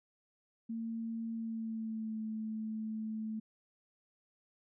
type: tone with pitch glide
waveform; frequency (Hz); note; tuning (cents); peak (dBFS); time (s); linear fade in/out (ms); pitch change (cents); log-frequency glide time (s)
sine; 227.2 to 218.6; A#3 to A3; -44 to -11; -36; 0.69-3.4; 10; -67; 1.33-2.2
effects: none